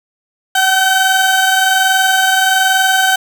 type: tone pair together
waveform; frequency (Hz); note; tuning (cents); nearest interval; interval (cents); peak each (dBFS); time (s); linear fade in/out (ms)
30% pulse; 759 / 1539.2; F#5 / G6; +44 / -32; octave; 1224; -10; 0.55-3.16; 5
effects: none